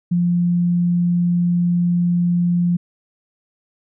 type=tone; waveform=sine; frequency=174.61 Hz; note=F3; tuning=in tune; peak=-14 dBFS; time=0.11-2.77 s; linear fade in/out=10 ms; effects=none